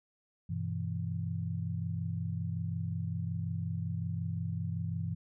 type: chord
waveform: sine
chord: E minor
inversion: first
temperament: equal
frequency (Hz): 98 / 123.47 / 164.81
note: G2 / B2 / E3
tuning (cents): 0 / 0 / 0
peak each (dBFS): -36 / -39 / -36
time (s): 0.49-5.15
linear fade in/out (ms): 10
effects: none